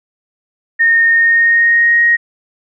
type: tone with pitch glide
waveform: sine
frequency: 1838 to 1877.7 Hz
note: A#6 to A#6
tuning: -25 to +12 cents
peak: -7 dBFS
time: 0.79-2.17 s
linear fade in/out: 20 ms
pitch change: +37 cents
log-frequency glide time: 1.12-2.03 s
effects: none